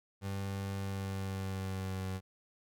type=tone with pitch glide; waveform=30% pulse; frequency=98 to 94.44 Hz; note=G2 to F#2; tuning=0 to +36 cents; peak=-33 dBFS; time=0.21-2.21 s; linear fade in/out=50 ms; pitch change=-64 cents; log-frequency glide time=0.73-2.04 s; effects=none